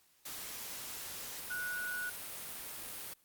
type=tone in noise; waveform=sine; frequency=1467 Hz; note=F#6; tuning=15 cents flat; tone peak=-36 dBFS; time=1.5-2.1 s; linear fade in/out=10 ms; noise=white; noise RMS=-44 dBFS; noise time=0.25-3.14 s; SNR=+5 dB; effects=white hiss -69 dBFS RMS until 3.24 s + Opus 48 kbps